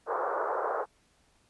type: band-pass noise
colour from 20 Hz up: pink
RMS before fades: -31 dBFS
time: 0.06-0.86 s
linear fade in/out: 50 ms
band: 420 to 1400 Hz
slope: 48 dB/octave
effects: pink hiss -67 dBFS RMS until 1.49 s + resampled to 24000 Hz